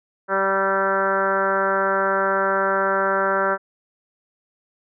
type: tone with frequency modulation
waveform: sine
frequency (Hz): 970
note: B5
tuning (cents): -31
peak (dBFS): -17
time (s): 0.28-3.58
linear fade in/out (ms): 50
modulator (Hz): 194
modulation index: 3.3
effects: none